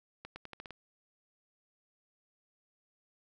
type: accelerating click train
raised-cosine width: 0.3 ms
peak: -28 dBFS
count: 7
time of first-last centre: 0.25-0.707 s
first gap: 110 ms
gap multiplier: 0.85
effects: none